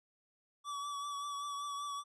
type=tone with vibrato; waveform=square; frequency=1146 Hz; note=D6; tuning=43 cents flat; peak=-39 dBFS; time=0.64-2.04 s; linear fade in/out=50 ms; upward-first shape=triangle; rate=5.2 Hz; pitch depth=33 cents each way; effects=resampled to 22050 Hz